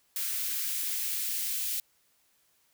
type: noise with high-pass filter sweep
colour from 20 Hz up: blue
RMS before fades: -32 dBFS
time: 0.16-1.8 s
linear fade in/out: 2 ms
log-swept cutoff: 1500 to 2500 Hz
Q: 1.1
effects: white hiss -69 dBFS RMS until 2.73 s